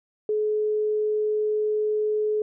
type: tone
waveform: sine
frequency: 426 Hz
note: G#4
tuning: 44 cents sharp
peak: -21 dBFS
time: 0.29-2.42 s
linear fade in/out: 2 ms
effects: none